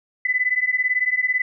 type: beating tone pair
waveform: sine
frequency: 1996 / 2014 Hz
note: B6 / B6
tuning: +18 / +33 cents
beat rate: 18 Hz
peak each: -21 / -21 dBFS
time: 0.25-1.42 s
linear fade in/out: 5 ms
effects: none

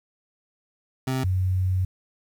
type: tone pair in turn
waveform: 25% pulse / sine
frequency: 130.81 / 92.82 Hz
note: C3 / F#2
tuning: 0 / +6 cents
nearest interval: tritone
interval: 594 cents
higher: first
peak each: -20 dBFS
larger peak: neither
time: 1.07-1.24 / 1.24-1.85 s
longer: second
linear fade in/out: 5 ms
effects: 9-bit

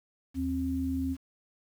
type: tone pair together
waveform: sine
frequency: 79.04 / 265.4 Hz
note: D#2 / C4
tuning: +28 / +25 cents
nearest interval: octave + major sixth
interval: 2097 cents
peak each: -34 / -29 dBFS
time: 0.34-1.17 s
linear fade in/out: 50 ms
effects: 9-bit

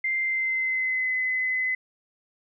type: tone with pitch glide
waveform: sine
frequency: 2091 to 2028 Hz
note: C7 to B6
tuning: -2 to +45 cents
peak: -23 dBFS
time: 0.04-1.75 s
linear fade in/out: 5 ms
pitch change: -53 cents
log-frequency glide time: 0.2-1.12 s
effects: none

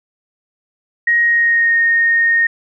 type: tone with pitch glide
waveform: sine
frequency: 1882 to 1849.7 Hz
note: A#6 to A#6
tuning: +16 to -14 cents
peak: -10 dBFS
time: 1.07-2.47 s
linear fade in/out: 5 ms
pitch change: -30 cents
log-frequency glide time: 1.2-1.78 s
effects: none

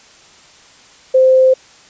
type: tone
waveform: sine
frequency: 520 Hz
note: C5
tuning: 11 cents flat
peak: -6 dBFS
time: 1.14-1.54 s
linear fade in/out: 10 ms
effects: white hiss -44 dBFS RMS until 1.89 s + resampled to 16000 Hz

